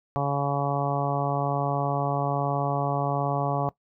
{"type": "harmonic tone", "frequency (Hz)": 141.2, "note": "C#3", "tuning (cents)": 32, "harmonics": [1, 2, 3, 4, 5, 6, 7, 8], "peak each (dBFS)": [-27, -34, -34, -32, -30, -33, -37, -33], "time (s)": [0.16, 3.69], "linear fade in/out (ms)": 0, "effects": ["noise-tail reverb RT60 0.1 s tail -19 dB re dry"]}